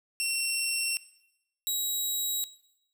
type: tone pair in turn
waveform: 15% pulse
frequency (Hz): 2721 / 3848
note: F7 / B7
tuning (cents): -46 / -46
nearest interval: tritone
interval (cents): 600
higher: second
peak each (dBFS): -20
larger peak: neither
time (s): 0.2-0.97 / 1.67-2.44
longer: neither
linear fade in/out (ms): 0
effects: noise-tail reverb RT60 0.8 s tail -17 dB re dry